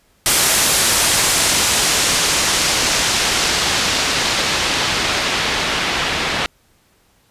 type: noise with low-pass filter sweep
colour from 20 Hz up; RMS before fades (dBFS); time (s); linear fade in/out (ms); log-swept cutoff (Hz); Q
white; -17; 0.26-6.46; 0; 11000 to 3000; 0.84
effects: pink hiss -57 dBFS RMS until 7.3 s + resampled to 32000 Hz